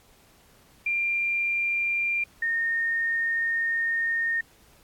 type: tone pair in turn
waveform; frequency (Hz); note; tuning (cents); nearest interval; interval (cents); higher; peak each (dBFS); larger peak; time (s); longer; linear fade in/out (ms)
sine; 2384 / 1837; D7 / A#6; +25 / -26; perfect fourth; 451; first; -23; neither; 0.86-2.24 / 2.42-4.41; second; 5
effects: pink hiss -58 dBFS RMS until 4.83 s + AAC 64 kbps